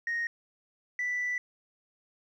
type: tone pair in turn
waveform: sine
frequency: 1864.7 / 1975.6 Hz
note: A#6 / B6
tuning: 0 / 0 cents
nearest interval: minor second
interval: 100 cents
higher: second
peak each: -27 dBFS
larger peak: neither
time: 0.07-0.27 / 0.99-1.38 s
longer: second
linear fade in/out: 2 ms
effects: tanh soft clip ceiling -26 dBFS + 11-bit